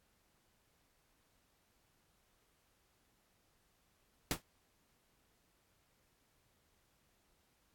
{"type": "noise with exponential decay", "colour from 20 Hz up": "pink", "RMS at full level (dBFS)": -30, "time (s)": [4.31, 4.42], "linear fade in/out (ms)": 1, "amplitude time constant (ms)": 22, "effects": ["pink hiss -75 dBFS RMS until 7.74 s", "AAC 64 kbps"]}